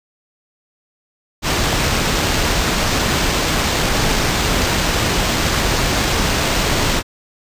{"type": "noise with sample-and-hold", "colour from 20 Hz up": "pink", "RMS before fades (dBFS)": -17, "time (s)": [1.42, 7.03], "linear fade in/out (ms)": 50, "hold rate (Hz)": 11025, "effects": ["resampled to 32000 Hz"]}